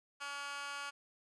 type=tone with high-pass filter; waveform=15% pulse; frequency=283.4 Hz; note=C#4; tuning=38 cents sharp; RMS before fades=-43 dBFS; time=0.2-0.91 s; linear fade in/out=20 ms; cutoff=1500 Hz; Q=2.4; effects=resampled to 22050 Hz